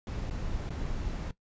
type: noise with dropouts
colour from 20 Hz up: brown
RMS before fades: -34 dBFS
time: 0.07-1.31 s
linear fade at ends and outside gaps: 1 ms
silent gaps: 0.299-0.309 / 0.692-0.705 s
effects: noise-tail reverb RT60 0.1 s tail -17 dB re dry + resampled to 16000 Hz